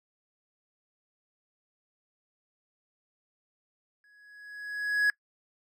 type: tone with exponential growth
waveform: triangle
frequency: 1674 Hz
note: G#6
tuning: 13 cents sharp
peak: -18 dBFS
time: 4.04-5.1 s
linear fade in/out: 1 ms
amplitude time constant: 230 ms
effects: noise-tail reverb RT60 0.1 s tail -24 dB re dry